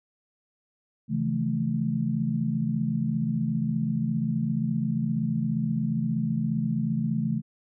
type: tone cluster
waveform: sine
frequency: 133.9 / 162.2 / 177.1 / 219.2 Hz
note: C3 / E3 / F3 / A3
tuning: +40 / -28 / +24 / -6 cents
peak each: -30 / -29 / -35 / -27 dBFS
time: 1.08-7.42 s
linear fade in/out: 50 ms
effects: none